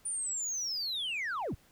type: linear sweep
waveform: sine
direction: down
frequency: 9397 to 33.12 Hz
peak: -30 dBFS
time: 0.05-1.55 s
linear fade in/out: 10 ms
effects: tanh soft clip ceiling -31 dBFS + pink hiss -64 dBFS RMS until 1.71 s